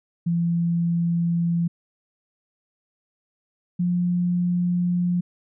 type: tone pair in turn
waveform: sine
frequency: 170 / 176.72 Hz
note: F3 / F3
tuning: -46 / +21 cents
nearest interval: minor second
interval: 67 cents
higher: second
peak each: -19 dBFS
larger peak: neither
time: 0.26-1.68 / 3.79-5.21 s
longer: neither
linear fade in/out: 10 ms
effects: none